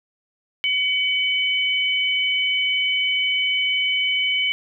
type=tone pair together; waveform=sine; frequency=2263 / 3013 Hz; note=C#7 / F#7; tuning=+35 / +31 cents; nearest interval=perfect fourth; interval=496 cents; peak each=-21 dBFS; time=0.64-4.52 s; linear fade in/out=0 ms; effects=none